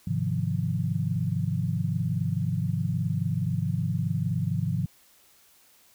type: chord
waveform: sine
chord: F minor seventh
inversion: first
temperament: equal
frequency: 103.83 / 130.81 / 155.56 / 174.61 Hz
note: Ab2 / C3 / Eb3 / F3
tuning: 0 / 0 / 0 / 0 cents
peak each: -30 dBFS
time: 0.07-4.86 s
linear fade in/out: 5 ms
effects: white hiss -59 dBFS RMS until 5.94 s